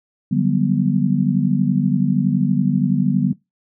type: chord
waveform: sine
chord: G major seventh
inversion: second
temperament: just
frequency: 147 / 183.75 / 196 / 245 Hz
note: D3 / F#3 / G3 / B3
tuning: +2 / -12 / 0 / -14 cents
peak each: -20 dBFS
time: 0.31-3.33 s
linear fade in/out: 10 ms
effects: noise-tail reverb RT60 0.2 s tail -22 dB re dry